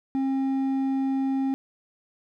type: tone with hard clipping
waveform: sine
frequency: 268.5 Hz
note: C4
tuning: 45 cents sharp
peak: -24 dBFS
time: 0.15-1.54 s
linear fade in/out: 0 ms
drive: 5 dB
effects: none